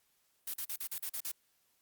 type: noise bursts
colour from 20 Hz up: blue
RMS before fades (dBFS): -38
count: 8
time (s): 0.47-1.316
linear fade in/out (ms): 5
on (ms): 69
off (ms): 42
effects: white hiss -74 dBFS RMS until 1.81 s + Opus 48 kbps

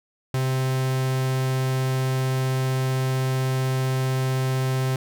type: tone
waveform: 45% pulse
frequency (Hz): 130.81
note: C3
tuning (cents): 0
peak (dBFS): -21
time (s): 0.34-4.96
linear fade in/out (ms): 2
effects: none

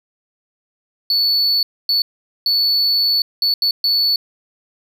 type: tone bursts at uneven times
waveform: triangle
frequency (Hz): 4449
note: C#8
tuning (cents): +5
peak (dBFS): -12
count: 6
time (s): 1.1-1.63 / 1.89-2.02 / 2.46-3.22 / 3.42-3.54 / 3.62-3.71 / 3.84-4.16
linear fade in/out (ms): 2
effects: none

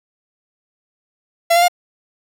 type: tone with pitch steps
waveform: 45% pulse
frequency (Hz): 678 / 693 / 708.4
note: E5 / F5 / F5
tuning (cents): +49 / -14 / +24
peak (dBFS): -10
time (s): 1.5-1.683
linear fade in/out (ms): 10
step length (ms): 61
effects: none

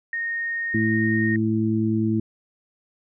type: tone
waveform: sine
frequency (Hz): 1851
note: A#6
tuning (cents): -13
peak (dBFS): -24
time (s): 0.13-1.36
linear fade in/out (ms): 2
type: harmonic tone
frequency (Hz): 110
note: A2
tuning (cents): 0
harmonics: 1 / 2 / 3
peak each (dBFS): -25 / -22 / -24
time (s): 0.74-2.2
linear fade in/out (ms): 5
effects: none

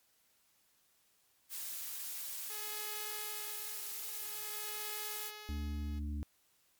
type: noise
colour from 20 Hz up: blue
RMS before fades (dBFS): -42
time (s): 1.49-5.32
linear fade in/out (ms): 50
type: tone with tremolo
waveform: 5% pulse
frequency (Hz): 422.9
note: G#4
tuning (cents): +31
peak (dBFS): -32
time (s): 2.49-6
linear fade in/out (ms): 20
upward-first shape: sine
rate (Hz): 0.51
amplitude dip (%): 80
type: harmonic tone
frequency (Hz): 73.42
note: D2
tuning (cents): 0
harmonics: 1 / 3 / 4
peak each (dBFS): -36 / -46 / -48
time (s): 5.49-6.23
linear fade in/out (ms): 0
effects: white hiss -72 dBFS RMS until 6.79 s + MP3 96 kbps

